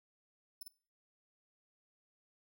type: tone with echo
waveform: 5% pulse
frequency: 5274 Hz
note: E8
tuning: in tune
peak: -37 dBFS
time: 0.61-0.63 s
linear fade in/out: 5 ms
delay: 50 ms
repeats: 1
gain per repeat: -3 dB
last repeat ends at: 0.68 s
effects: noise-tail reverb RT60 0.4 s tail -21 dB re dry